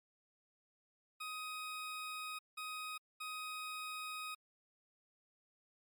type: tone bursts at uneven times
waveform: 20% pulse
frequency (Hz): 1255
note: D#6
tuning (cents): +15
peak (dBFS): -37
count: 3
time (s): 1.2-2.39 / 2.57-2.98 / 3.2-4.35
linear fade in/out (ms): 10
effects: MP3 96 kbps